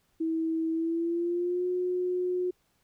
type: tone with pitch glide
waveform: sine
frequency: 324.1 to 361.7 Hz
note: E4 to F#4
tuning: -29 to -39 cents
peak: -26 dBFS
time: 0.2-2.51 s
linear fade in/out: 10 ms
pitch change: +190 cents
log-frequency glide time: 0.72-1.67 s
effects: pink hiss -71 dBFS RMS until 2.83 s